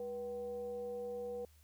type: tone with frequency modulation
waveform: sine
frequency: 485 Hz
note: B4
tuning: 31 cents flat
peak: -39 dBFS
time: 0-1.45 s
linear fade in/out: 2 ms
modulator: 280 Hz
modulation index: 0.4
effects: added 76 Hz sine -62 dBFS peak until 1.63 s + white hiss -70 dBFS RMS until 1.63 s